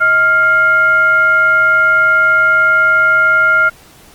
sine tone with frequency modulation, 1396.9 Hz, F6, in tune, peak -7 dBFS, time 0-3.7 s, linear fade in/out 20 ms, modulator 763 Hz, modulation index 0.42, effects pink hiss -42 dBFS RMS until 4.14 s + Opus 32 kbps

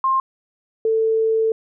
sine tone pair in turn, 1060 / 444.7 Hz, C6 / A4, +22 / +18 cents, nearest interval octave + minor third, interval 1504 cents, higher first, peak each -15 dBFS, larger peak neither, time 0.04-0.2 / 0.85-1.52 s, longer second, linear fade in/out 2 ms, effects none

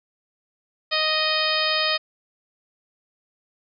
harmonic tone, 622.3 Hz, D#5, in tune, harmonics 1 / 2 / 3 / 4 / 5 / 6 / 7 / 8, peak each -28 / -28 / -28 / -28 / -28 / -28 / -28 / -28 dBFS, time 0.91-1.98 s, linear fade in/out 20 ms, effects none

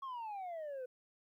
sine exponential sweep, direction down, 1108.7 to 493.9 Hz, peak -38 dBFS, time 0.02-0.86 s, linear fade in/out 10 ms, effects tanh soft clip ceiling -40 dBFS + 13-bit

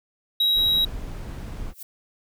triangle tone, 3845 Hz, B7, 47 cents flat, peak -16 dBFS, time 0.4-0.85 s, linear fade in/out 5 ms
brown noise, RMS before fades -33 dBFS, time 0.54-1.74 s, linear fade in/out 50 ms
violet noise with exponential growth, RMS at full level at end -33 dBFS, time 1.68-1.83 s, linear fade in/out 5 ms, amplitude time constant 31 ms
effects none

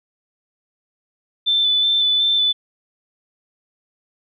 sine tone with vibrato, 3520 Hz, A7, in tune, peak -14 dBFS, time 1.46-2.53 s, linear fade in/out 20 ms, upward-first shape square, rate 2.7 Hz, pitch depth 14 cents each way, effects none

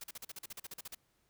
white noise bursts, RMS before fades -45 dBFS, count 14, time 0.01-0.949 s, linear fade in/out 5 ms, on 29 ms, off 41 ms, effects pink hiss -75 dBFS RMS until 1.29 s

